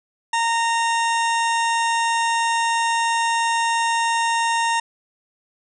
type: harmonic tone with a mistuned harmonic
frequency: 923 Hz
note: A#5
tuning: 17 cents flat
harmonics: 1 / 2 / 3 / 4 / 6 / 7 / 8 / 9 / 10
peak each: -19 / -25 / -29 / -31 / -35 / -36 / -37 / -38 / -39 dBFS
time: 0.33-4.8 s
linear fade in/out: 5 ms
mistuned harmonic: 6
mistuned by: -19 cents
effects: none